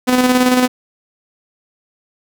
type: tone with tremolo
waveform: sawtooth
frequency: 251.6 Hz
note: B3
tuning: 32 cents sharp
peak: -5 dBFS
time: 0.07-0.68 s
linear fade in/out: 20 ms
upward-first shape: square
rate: 18 Hz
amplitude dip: 40%
effects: none